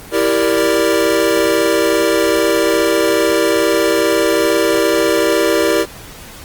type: chord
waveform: square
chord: E half-diminished seventh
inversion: none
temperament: equal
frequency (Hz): 329.6 / 392 / 466.2 / 587.3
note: E4 / G4 / Bb4 / D5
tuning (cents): 0 / 0 / 0 / 0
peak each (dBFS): -18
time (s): 0.11-5.86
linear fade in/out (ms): 50
effects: pink hiss -35 dBFS RMS until 6.44 s + Opus 24 kbps